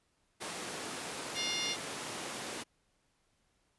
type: high-pass noise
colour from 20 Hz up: pink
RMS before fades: -41 dBFS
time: 0.4-2.64 s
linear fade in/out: 20 ms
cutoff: 230 Hz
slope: 12 dB/octave
type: harmonic tone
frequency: 707 Hz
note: F5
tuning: 21 cents sharp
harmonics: 3 / 4 / 5 / 6 / 7 / 8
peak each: -40 / -39 / -39 / -42 / -45 / -40 dBFS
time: 1.34-1.77 s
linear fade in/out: 50 ms
effects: pink hiss -75 dBFS RMS until 3.78 s + resampled to 24000 Hz